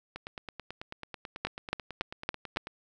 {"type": "two click trains", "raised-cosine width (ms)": 0.3, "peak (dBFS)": [-12, -23], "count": [5, 24], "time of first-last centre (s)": [[1.45, 2.57], [0.16, 2.671]], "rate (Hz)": [3.57, 9.16], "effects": []}